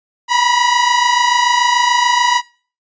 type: tone pair together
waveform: sawtooth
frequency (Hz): 958 / 984.9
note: A#5 / B5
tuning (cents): +47 / -5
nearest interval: unison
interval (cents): 48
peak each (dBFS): -10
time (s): 0.28-2.42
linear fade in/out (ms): 50
effects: noise-tail reverb RT60 0.4 s tail -22 dB re dry + resampled to 16000 Hz